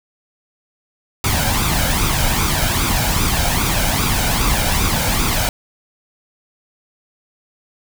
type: noise with flanger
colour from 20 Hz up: pink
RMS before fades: -17 dBFS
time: 1.24-5.49 s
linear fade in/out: 2 ms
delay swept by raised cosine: 0.82 to 1.34 ms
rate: 2.5 Hz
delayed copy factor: +0.6
effects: none